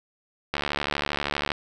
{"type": "click train", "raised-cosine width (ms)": 0.3, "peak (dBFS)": -9, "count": 72, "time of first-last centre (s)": [0.54, 1.518], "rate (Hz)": 72.6, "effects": []}